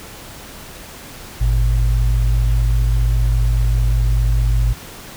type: tone pair together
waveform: sine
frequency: 52.21 / 117.2 Hz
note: G#1 / A#2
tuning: +10 / +10 cents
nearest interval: octave + major second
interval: 1400 cents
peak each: -13 / -19 dBFS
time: 1.4-4.74 s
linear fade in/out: 20 ms
effects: pink hiss -36 dBFS RMS until 5.16 s